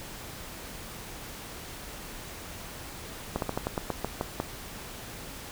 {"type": "slowing click train", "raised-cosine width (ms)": 1, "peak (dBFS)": -14, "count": 10, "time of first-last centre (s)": [3.36, 4.401], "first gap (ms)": 62, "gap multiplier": 1.15, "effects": ["pink hiss -42 dBFS RMS until 5.51 s"]}